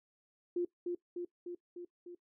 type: tone with echo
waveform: sine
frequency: 351.1 Hz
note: F4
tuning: 9 cents sharp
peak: -30 dBFS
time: 0.56-0.65 s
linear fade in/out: 5 ms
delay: 300 ms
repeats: 5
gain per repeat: -3 dB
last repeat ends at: 2.15 s
effects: noise-tail reverb RT60 0.1 s tail -19 dB re dry